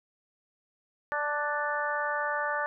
harmonic tone with a mistuned harmonic, 293.7 Hz, D4, in tune, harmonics 2 / 3 / 4 / 5 / 6, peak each -34 / -34 / -34 / -34 / -34 dBFS, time 1.12-2.66 s, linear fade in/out 0 ms, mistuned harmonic 5, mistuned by +15 cents, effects none

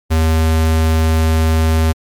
square tone, 80.1 Hz, E2, 49 cents flat, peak -11 dBFS, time 0.1-1.93 s, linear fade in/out 20 ms, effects MP3 96 kbps

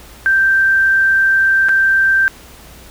sine tone with dropouts, 1568 Hz, G6, in tune, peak -9 dBFS, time 0.26-2.28 s, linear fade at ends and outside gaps 0 ms, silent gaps 1.686-1.692 s, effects added 60 Hz sine -42 dBFS peak until 2.9 s + pink hiss -40 dBFS RMS until 2.9 s

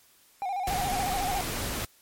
triangle tone with vibrato, 763 Hz, G5, 47 cents flat, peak -26 dBFS, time 0.42-1.41 s, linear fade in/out 0 ms, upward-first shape square, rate 14 Hz, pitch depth 78 cents each way
pink noise, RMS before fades -32 dBFS, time 0.67-1.85 s, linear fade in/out 2 ms
effects white hiss -60 dBFS RMS until 2.01 s + MP3 64 kbps

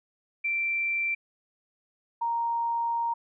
sine tone pair in turn, 2349 / 932.2 Hz, D7 / A#5, 0 / 0 cents, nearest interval octave + major third, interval 1600 cents, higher first, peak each -25 / -25 dBFS, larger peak neither, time 0.44-1.15 / 2.21-3.14 s, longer second, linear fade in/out 10 ms, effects none

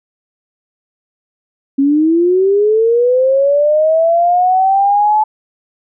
sine linear sweep, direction up, 270 to 866 Hz, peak -8 dBFS, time 1.78-5.24 s, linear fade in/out 10 ms, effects none

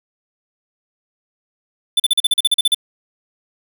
square tone bursts, 3520 Hz, A7, in tune, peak -11 dBFS, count 12, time 1.97-2.746 s, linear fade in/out 5 ms, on 28 ms, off 40 ms, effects 7-bit

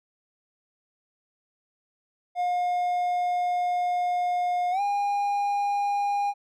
triangle tone with pitch glide, 714 to 810.8 Hz, F5 to G#5, +38 to -42 cents, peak -21 dBFS, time 2.35-6.34 s, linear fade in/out 50 ms, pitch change +220 cents, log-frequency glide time 4.71-4.81 s, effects none

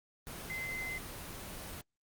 sine tone in noise, 2061 Hz, C7, 27 cents flat, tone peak -37 dBFS, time 0.5-0.98 s, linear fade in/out 0 ms, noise pink, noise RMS -44 dBFS, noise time 0.27-1.81 s, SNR +4 dB, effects Opus 24 kbps

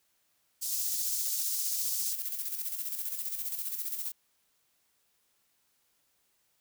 pink high-pass noise, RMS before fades -34 dBFS, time 0.61-2.14 s, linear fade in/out 20 ms, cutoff 5300 Hz, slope 24 dB/octave
violet noise with tremolo, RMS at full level -34 dBFS, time 0.72-4.12 s, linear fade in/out 5 ms, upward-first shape square, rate 15 Hz, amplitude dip 50%
effects white hiss -73 dBFS RMS until 6.6 s

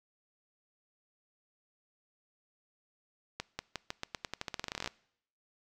accelerating click train, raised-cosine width 0.2 ms, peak -18 dBFS, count 22, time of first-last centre 3.4-4.875 s, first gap 190 ms, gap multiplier 0.88, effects noise-tail reverb RT60 0.7 s tail -23 dB re dry

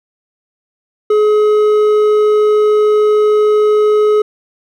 triangle tone with hard clipping, 423.4 Hz, G#4, 33 cents sharp, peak -9 dBFS, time 1.1-4.22 s, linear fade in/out 5 ms, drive 9 dB, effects none

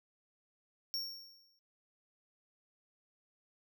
square tone with exponential decay, 5510 Hz, F8, 24 cents flat, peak -34 dBFS, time 0.94-1.59 s, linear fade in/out 0 ms, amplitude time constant 140 ms, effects noise-tail reverb RT60 0.1 s tail -23 dB re dry

